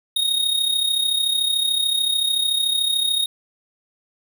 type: tone with amplitude modulation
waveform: square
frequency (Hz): 3729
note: A#7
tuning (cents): 0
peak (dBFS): -16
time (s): 0.16-3.26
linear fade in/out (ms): 5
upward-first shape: sine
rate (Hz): 33.6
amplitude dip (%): 60
effects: none